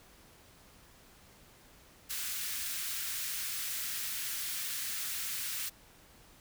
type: high-pass noise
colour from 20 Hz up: white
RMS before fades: -37 dBFS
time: 2.09-5.7 s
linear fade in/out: 20 ms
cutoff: 1400 Hz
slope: 24 dB/octave
effects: pink hiss -59 dBFS RMS until 6.4 s